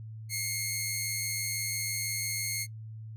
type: tone pair together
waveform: 10% pulse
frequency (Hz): 2114 / 2200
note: C7 / C#7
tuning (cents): +17 / -14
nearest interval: minor second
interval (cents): 69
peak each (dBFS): -25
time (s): 0.29-2.67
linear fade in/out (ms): 50
effects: noise-tail reverb RT60 0.1 s tail -20 dB re dry + added 110 Hz sine -40 dBFS peak until 3.16 s